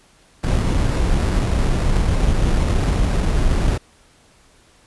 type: noise with sample-and-hold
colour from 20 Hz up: brown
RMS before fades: -17 dBFS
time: 0.43-3.78 s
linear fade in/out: 10 ms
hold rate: 3150 Hz
effects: pink hiss -53 dBFS RMS until 4.86 s + resampled to 24000 Hz